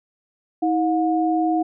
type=tone pair together; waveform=sine; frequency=320.5 / 720 Hz; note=E4 / F#5; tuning=-49 / -47 cents; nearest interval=octave + major second; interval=1402 cents; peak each=-19 / -21 dBFS; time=0.62-1.63 s; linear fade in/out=10 ms; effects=none

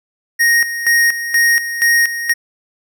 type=tone with tremolo; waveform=square; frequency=1867 Hz; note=A#6; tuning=2 cents sharp; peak=-10 dBFS; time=0.39-2.34 s; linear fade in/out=20 ms; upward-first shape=square; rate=2.1 Hz; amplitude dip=70%; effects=none

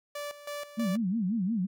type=tone with tremolo; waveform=sawtooth; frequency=582 Hz; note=D5; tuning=16 cents flat; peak=-31 dBFS; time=0.15-0.97 s; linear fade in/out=5 ms; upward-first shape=square; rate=3.1 Hz; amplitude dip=75%
type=tone with vibrato; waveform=sine; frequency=205.1 Hz; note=G#3; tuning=21 cents flat; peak=-26 dBFS; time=0.77-1.67 s; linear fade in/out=20 ms; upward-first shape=sine; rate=5.6 Hz; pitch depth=240 cents each way
effects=none

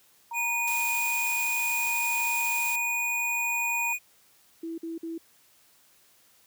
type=tone with tremolo; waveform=sine; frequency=932.3 Hz; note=A#5; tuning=in tune; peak=-31 dBFS; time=0.31-3.93 s; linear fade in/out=5 ms; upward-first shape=triangle; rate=0.63 Hz; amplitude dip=45%
type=tone; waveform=square; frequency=2462 Hz; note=D#7; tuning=19 cents flat; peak=-27 dBFS; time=0.33-3.99 s; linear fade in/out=50 ms
type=noise; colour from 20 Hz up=blue; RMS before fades=-35 dBFS; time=0.67-2.76 s; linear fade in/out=5 ms
type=tone bursts; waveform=sine; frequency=329.6 Hz; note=E4; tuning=in tune; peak=-32 dBFS; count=3; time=4.63-5.18 s; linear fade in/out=5 ms; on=150 ms; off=50 ms
effects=white hiss -61 dBFS RMS until 6.46 s + high-pass 60 Hz 12 dB/octave

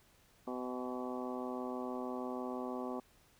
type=harmonic tone with a mistuned harmonic; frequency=126.2 Hz; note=B2; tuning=38 cents sharp; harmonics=2 / 3 / 4 / 5 / 6 / 7 / 8 / 9; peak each=-41 / -44 / -46 / -47 / -49 / -49 / -52 / -49 dBFS; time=0.47-3 s; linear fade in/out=5 ms; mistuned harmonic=7; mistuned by=-54 cents; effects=pink hiss -67 dBFS RMS until 3.39 s

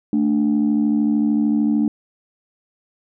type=tone pair together; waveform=sine; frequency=220 / 293.3 Hz; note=A3 / D4; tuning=0 / -2 cents; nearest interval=perfect fourth; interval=498 cents; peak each=-16 / -17 dBFS; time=0.13-1.88 s; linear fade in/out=2 ms; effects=tanh soft clip ceiling -10 dBFS

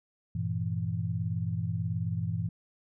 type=chord; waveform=sine; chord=E diminished; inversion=first; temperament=equal; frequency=98 / 116.54 / 164.81 Hz; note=G2 / Bb2 / E3; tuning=0 / 0 / 0 cents; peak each=-33 dBFS; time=0.35-2.49 s; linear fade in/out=5 ms; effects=none

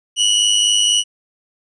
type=tone pair together; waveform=sawtooth; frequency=2884 / 2988 Hz; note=F#7 / F#7; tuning=-45 / +16 cents; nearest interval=minor second; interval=61 cents; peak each=-12 dBFS; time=0.16-1.04 s; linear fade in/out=50 ms; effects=resampled to 22050 Hz

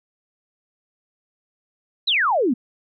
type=exponential sweep; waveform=sine; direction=down; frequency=4186 to 220 Hz; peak=-16 dBFS; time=2.07-2.54 s; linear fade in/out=10 ms; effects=none

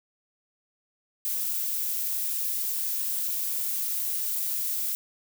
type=noise; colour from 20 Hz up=violet; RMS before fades=-29 dBFS; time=1.25-4.95 s; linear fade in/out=0 ms; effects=none

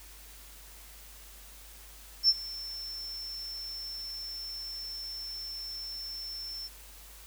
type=tone with ADSR envelope; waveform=sine; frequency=5370 Hz; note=E8; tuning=31 cents sharp; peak=-17 dBFS; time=2.23-6.69 s; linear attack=58 ms; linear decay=42 ms; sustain=-20 dB; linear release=31 ms; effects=added 50 Hz sine -52 dBFS peak until 7.26 s + white hiss -52 dBFS RMS until 7.26 s

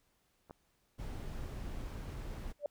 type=clicks; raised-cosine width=1 ms; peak=-41 / -34 dBFS; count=2; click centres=0.497 / 0.509 s
type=noise; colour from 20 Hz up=brown; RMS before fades=-42 dBFS; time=0.98-2.53 s; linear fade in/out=20 ms
type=tone with exponential growth; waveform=sine; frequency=584 Hz; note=D5; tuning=10 cents flat; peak=-28 dBFS; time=2.59-2.66 s; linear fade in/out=2 ms; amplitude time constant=15 ms
effects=pink hiss -75 dBFS RMS until 2.7 s

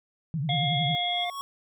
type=tone with vibrato; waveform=sine; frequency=148.4 Hz; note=D3; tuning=18 cents sharp; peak=-26 dBFS; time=0.34-0.95 s; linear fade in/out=0 ms; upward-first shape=triangle; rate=11 Hz; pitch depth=260 cents each way
type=harmonic tone; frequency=707 Hz; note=F5; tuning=21 cents sharp; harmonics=1 / 3 / 5; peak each=-29 / -34 / -36 dBFS; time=0.49-1.3 s; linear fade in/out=2 ms
type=tone; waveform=sine; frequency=3322 Hz; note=G#7; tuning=in tune; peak=-28 dBFS; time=0.49-1.25 s; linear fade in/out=10 ms
type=tone with exponential growth; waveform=square; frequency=1108.7 Hz; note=C#6; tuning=in tune; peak=-31 dBFS; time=0.95-1.41 s; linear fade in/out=0 ms; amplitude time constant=100 ms
effects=none

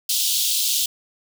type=high-pass noise; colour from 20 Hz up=pink; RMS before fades=-21 dBFS; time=0.09-0.86 s; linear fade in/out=5 ms; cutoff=3100 Hz; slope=48 dB/octave; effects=none

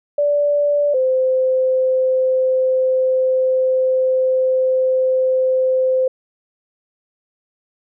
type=tone pair in turn; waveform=sine; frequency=581 / 517.6 Hz; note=D5 / C5; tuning=-19 / -19 cents; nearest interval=major second; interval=200 cents; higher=first; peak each=-13 dBFS; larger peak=neither; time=0.18-0.94 / 0.94-6.08 s; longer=second; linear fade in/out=5 ms; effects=none

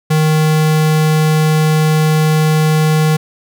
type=tone; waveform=square; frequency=155.56 Hz; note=D#3; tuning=in tune; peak=-10 dBFS; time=0.1-3.17 s; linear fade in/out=10 ms; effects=none

